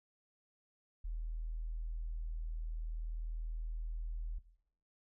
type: tone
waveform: sine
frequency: 40.24 Hz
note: E1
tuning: 41 cents flat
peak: -37 dBFS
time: 1.04-4.39 s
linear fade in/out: 10 ms
effects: noise-tail reverb RT60 0.8 s tail -17 dB re dry